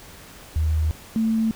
sine tone pair in turn, 78.3 / 222.9 Hz, D#2 / A3, +11 / +23 cents, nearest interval octave + tritone, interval 1812 cents, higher second, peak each -18 / -18 dBFS, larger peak neither, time 0.56-0.91 / 1.16-1.51 s, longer neither, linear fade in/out 0 ms, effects pink hiss -44 dBFS RMS until 1.55 s

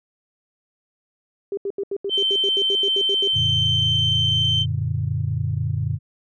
sine tone bursts, 397.8 Hz, G4, 25 cents sharp, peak -22 dBFS, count 14, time 1.52-3.276 s, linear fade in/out 2 ms, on 53 ms, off 78 ms
sine tone, 3101 Hz, G7, 19 cents flat, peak -17 dBFS, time 2.09-4.66 s, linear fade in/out 50 ms
sine chord, Gb augmented, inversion none, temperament equal, 92.5 / 116.54 / 146.83 Hz, Gb2 / Bb2 / D3, 0 / 0 / 0 cents, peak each -25 / -24 / -25 dBFS, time 3.33-5.99 s, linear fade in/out 50 ms
effects tanh soft clip ceiling -10 dBFS

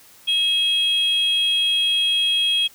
sine tone pair together, 2568 / 3272 Hz, E7 / G#7, -46 / -26 cents, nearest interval major third, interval 420 cents, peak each -24 / -15 dBFS, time 0.27-2.68 s, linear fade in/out 20 ms, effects tanh soft clip ceiling -14 dBFS + white hiss -49 dBFS RMS until 2.74 s

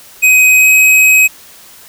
square tone with pitch glide, 2519 to 2535 Hz, D#7 to D#7, +21 to +32 cents, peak -5 dBFS, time 0.22-1.28 s, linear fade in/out 20 ms, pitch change +11 cents, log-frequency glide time 0.56-0.68 s, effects white hiss -38 dBFS RMS until 1.88 s

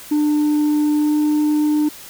sine tone with pitch glide, 298.8 to 300.7 Hz, D4 to D4, +30 to +41 cents, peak -11 dBFS, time 0.11-1.89 s, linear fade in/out 10 ms, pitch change +11 cents, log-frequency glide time 0.94-1.2 s, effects tanh soft clip ceiling -13 dBFS + white hiss -38 dBFS RMS until 2.09 s

